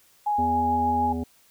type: tone with vibrato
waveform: sine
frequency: 830.6 Hz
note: G#5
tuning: in tune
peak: -21 dBFS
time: 0.26-1.13 s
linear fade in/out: 10 ms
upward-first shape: sine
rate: 6.6 Hz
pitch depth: 9 cents each way
type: harmonic tone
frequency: 82.41 Hz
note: E2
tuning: in tune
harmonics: 1 / 3 / 5 / 7 / 9 / 10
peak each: -32 / -28 / -36 / -42 / -44 / -43 dBFS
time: 0.38-1.24 s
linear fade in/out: 10 ms
effects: white hiss -59 dBFS RMS until 1.5 s